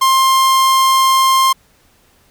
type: tone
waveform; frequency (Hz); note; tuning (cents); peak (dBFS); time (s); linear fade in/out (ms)
45% pulse; 1057; C6; +17; -9; 0.01-1.53; 10
effects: pink hiss -53 dBFS RMS until 2.3 s

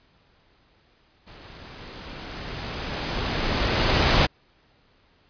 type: noise with level ramp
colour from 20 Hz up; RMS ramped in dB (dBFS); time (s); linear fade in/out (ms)
pink; -46 to -17; 1.26-4.27; 20
effects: pink hiss -61 dBFS RMS until 5.29 s + resampled to 11025 Hz

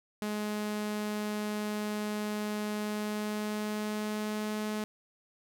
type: tone with pitch glide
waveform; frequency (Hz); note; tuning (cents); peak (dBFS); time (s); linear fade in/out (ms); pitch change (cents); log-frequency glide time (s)
sawtooth; 210.4 to 213; G#3 to G#3; +23 to +44; -28; 0.22-4.84; 0; +21; 2.78-4.58
effects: none

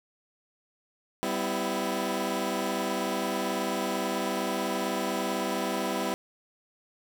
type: chord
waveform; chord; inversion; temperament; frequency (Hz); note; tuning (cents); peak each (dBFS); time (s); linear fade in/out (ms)
15% pulse; E minor; first; equal with one note detuned; 196 / 251.8 / 329.6; G3 / B3 / E4; 0 / +34 / 0; -26; 1.23-6.14; 0
effects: none

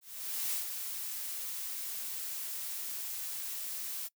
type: noise with ADSR envelope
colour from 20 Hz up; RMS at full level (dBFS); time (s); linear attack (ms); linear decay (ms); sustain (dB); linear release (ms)
blue; -33; 0.01-4.09; 510; 130; -6; 31
effects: noise-tail reverb RT60 0.1 s tail -23 dB re dry

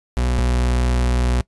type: tone pair in turn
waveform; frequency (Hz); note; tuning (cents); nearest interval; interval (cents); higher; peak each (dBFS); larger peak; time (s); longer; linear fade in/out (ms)
40% pulse; 61.7 / 61.42; B1 / B1; -1 / -9; unison; 8; first; -16 / -15; second; 0.17-0.39 / 0.39-1.41; second; 0
effects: noise-tail reverb RT60 0.1 s tail -21 dB re dry + resampled to 24000 Hz

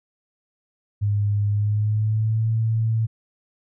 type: tone with pitch glide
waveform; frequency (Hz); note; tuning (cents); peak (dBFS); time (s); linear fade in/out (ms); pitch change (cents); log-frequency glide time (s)
sine; 102.8 to 112.1; G#2 to A2; -17 to +33; -18; 1.01-3.07; 20; +150; 1.49-2.49
effects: none

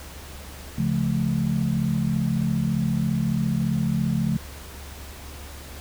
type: chord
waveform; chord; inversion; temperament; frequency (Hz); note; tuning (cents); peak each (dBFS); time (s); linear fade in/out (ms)
sine; Db augmented; none; just; 138.59 / 173.24 / 216.5; Db3 / F3 / A3; 0 / -14 / -28; -25; 0.78-4.37; 5
effects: added 71 Hz sine -40 dBFS peak until 5.8 s + pink hiss -42 dBFS RMS until 5.8 s

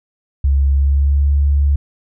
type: tone with pitch glide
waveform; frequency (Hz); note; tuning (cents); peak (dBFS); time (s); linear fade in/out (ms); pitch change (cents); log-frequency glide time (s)
sine; 69 to 71.1; C#2 to C#2; -7 to +45; -10; 0.44-1.76; 5; +52; 0.69-1.29
effects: none

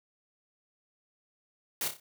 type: noise with echo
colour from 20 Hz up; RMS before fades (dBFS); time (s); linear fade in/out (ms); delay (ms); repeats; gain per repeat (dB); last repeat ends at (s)
white; -32; 1.81-1.88; 2; 30; 4; -7; 2
effects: none

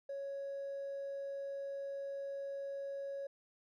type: tone with hard clipping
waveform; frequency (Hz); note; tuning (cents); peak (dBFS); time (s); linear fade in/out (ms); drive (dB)
triangle; 554.4; C#5; 0; -39; 0.09-3.27; 5; 2
effects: none

